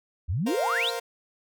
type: exponential sweep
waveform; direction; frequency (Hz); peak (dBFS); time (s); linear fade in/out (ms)
sine; up; 71 to 4435; -24; 0.28-0.91; 20
type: chord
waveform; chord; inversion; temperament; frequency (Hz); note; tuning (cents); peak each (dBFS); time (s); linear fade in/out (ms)
sawtooth; Bb suspended second; none; equal; 466.2 / 523.3 / 698.5; Bb4 / C5 / F5; 0 / 0 / 0; -28 / -31 / -31; 0.46-1; 10
effects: none